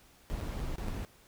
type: noise with dropouts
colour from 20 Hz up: brown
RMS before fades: -36 dBFS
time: 0.3-1.05 s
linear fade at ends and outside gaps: 0 ms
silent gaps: 0.403-0.41 / 0.595-0.601 / 0.758-0.783 / 0.884-0.888 s
effects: pink hiss -61 dBFS RMS until 1.27 s